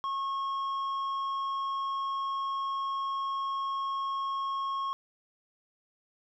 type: tone with tanh clipping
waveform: triangle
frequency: 1090 Hz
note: C#6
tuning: 29 cents flat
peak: -31 dBFS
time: 0.04-4.93 s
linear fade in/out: 0 ms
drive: 10 dB
effects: none